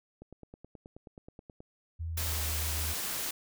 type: click train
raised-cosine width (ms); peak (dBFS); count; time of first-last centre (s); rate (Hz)
2; -34; 14; 0.22-1.604; 9.39
type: tone with pitch glide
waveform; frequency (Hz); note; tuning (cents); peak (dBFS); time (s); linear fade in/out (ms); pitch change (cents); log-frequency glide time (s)
sine; 82.41 to 77.34; E2 to D#2; 0 to -10; -33; 1.99-2.94; 20; -110; 2.11-2.38
type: noise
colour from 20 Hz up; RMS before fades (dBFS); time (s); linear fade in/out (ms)
white; -35; 2.17-3.31; 5
effects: none